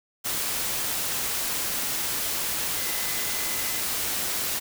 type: tone in noise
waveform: sine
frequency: 2028 Hz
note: B6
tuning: 45 cents sharp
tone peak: -39 dBFS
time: 2.76-3.81 s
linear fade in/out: 20 ms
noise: white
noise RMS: -28 dBFS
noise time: 0.24-4.6 s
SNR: -14 dB
effects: none